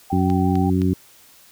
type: tone with vibrato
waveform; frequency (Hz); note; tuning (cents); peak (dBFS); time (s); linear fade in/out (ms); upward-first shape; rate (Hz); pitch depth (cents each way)
sine; 777; G5; -16; -25; 0.1-0.7; 5; sine; 5.7; 25
type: harmonic tone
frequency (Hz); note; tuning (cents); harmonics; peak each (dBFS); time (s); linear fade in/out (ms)
92.6; F#2; +2; 1 / 2 / 3 / 4; -21 / -20 / -21 / -26; 0.12-0.94; 10
type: clicks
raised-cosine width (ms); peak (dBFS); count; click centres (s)
0.2; -19; 3; 0.301 / 0.555 / 0.818
effects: white hiss -50 dBFS RMS until 1.51 s